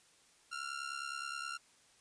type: ring-modulated tone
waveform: sawtooth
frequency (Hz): 1383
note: F6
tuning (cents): -17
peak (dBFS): -33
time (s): 0.51-1.58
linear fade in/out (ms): 20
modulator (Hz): 34.8
effects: white hiss -66 dBFS RMS until 2 s + resampled to 22050 Hz